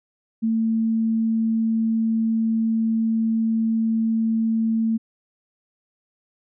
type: tone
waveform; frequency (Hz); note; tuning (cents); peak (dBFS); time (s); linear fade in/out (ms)
sine; 224.3; A3; +34; -18; 0.42-4.98; 20
effects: none